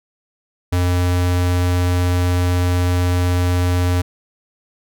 square tone, 89.2 Hz, F2, 37 cents sharp, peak -15 dBFS, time 0.72-4.02 s, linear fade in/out 10 ms, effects none

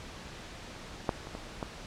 clicks, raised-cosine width 1 ms, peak -12 / -28 / -25 / -19 dBFS, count 4, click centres 1.092 / 1.271 / 1.351 / 1.628 s, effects pink hiss -45 dBFS RMS until 1.86 s + low-pass 6000 Hz 12 dB/octave

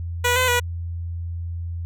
10% pulse tone with pitch steps, 487.9 / 509 / 486.1 Hz, B4 / C5 / B4, -21 / -48 / -28 cents, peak -9 dBFS, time 0.24-0.6 s, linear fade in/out 10 ms, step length 120 ms, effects added 85 Hz sine -26 dBFS peak until 1.85 s

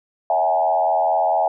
sine tone with frequency modulation, 740 Hz, F#5, in tune, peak -15 dBFS, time 0.3-1.48 s, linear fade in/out 2 ms, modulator 84.4 Hz, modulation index 1.5, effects none

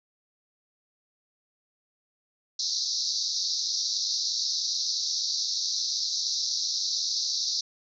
white band-pass noise, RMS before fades -29 dBFS, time 2.59-7.61 s, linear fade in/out 5 ms, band 3900 to 6000 Hz, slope 96 dB/octave, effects none

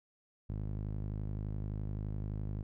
sawtooth tone with band-pass filter, 51.7 Hz, G#1, 7 cents flat, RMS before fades -38 dBFS, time 0.49-2.63 s, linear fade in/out 5 ms, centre 120 Hz, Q 0.97, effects none

